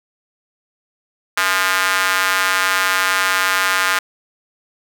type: tone with high-pass filter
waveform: square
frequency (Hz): 94.4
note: F#2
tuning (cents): +35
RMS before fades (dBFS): -17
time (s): 1.37-3.99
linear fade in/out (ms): 5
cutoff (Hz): 1400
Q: 2.1
effects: none